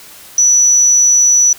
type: tone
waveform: sine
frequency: 5920 Hz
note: F#8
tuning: in tune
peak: -6 dBFS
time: 0.38-1.53 s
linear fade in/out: 2 ms
effects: white hiss -37 dBFS RMS until 1.58 s